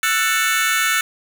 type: chord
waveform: sawtooth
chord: F# minor seventh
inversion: third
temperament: just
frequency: 1332 / 1480 / 1776 / 2220 Hz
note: E6 / F#6 / A6 / C#7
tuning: +18 / 0 / +16 / +2 cents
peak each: -18 dBFS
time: 0.03-1.01 s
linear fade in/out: 2 ms
effects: none